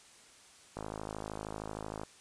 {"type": "click train", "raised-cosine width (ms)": 1, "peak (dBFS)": -25, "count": 68, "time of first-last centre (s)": [0.77, 2.034], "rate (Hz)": 53, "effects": ["white hiss -58 dBFS RMS until 2.2 s", "resampled to 22050 Hz"]}